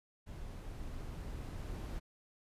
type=noise with level ramp; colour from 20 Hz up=brown; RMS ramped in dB=-46 to -41 dBFS; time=0.26-2 s; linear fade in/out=20 ms; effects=resampled to 32000 Hz